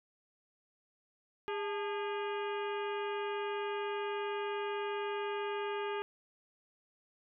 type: harmonic tone with a mistuned harmonic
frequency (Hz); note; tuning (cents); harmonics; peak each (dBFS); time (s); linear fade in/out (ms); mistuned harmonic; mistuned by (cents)
407.8; G#4; -32; 1 / 2 / 3 / 4 / 5 / 6 / 7 / 8; -36 / -41 / -44 / -46 / -51 / -49 / -50 / -56; 1.48-6.02; 0; 2; +120
effects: none